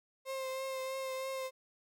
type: tone with vibrato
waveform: 35% pulse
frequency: 528 Hz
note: C5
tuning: 16 cents sharp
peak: -35 dBFS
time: 0.25-1.51 s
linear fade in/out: 50 ms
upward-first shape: triangle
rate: 3.1 Hz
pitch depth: 23 cents each way
effects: none